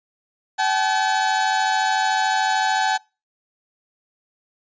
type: tone pair together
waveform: 30% pulse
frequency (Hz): 764.4 / 858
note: G5 / A5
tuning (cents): -44 / -44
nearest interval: major second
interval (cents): 200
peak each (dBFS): -18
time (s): 0.58-2.98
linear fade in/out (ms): 20
effects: noise-tail reverb RT60 0.3 s tail -26 dB re dry + resampled to 16000 Hz